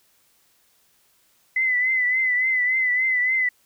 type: tone with vibrato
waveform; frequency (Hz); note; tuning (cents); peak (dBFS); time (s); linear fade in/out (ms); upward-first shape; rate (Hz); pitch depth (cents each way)
sine; 2021; B6; +39; -18; 1.56-3.49; 5; triangle; 3.5; 58
effects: white hiss -62 dBFS RMS until 3.65 s